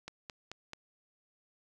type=click train; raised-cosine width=0.2 ms; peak=-25 dBFS; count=4; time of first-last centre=0.08-0.734 s; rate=4.59 Hz; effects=none